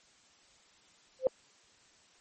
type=tone with exponential growth; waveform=sine; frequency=520 Hz; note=C5; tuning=11 cents flat; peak=-18 dBFS; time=1.19-1.27 s; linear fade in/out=1 ms; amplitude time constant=16 ms; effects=white hiss -63 dBFS RMS until 2.2 s + MP3 32 kbps